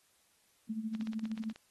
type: tone with tremolo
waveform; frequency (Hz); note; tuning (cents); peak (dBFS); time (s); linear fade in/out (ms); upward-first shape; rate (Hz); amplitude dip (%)
sine; 220; A3; 0; -32; 0.69-1.53; 10; sine; 13; 70
type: click train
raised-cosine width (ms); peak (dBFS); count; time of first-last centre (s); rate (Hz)
0.2; -31; 11; 0.95-1.56; 16.4
effects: white hiss -70 dBFS RMS until 1.7 s + AAC 32 kbps